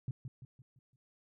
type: tone with echo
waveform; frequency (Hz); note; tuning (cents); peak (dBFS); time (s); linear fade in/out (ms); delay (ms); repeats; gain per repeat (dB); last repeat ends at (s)
sine; 127; B2; +49; -33; 0.08-0.11; 2; 170; 5; -7; 0.96
effects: none